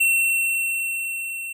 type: tone with level ramp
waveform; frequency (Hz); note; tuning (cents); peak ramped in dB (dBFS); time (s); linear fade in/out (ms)
square; 2712; E7; +49; -16 to -30; 0-1.53; 10
effects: none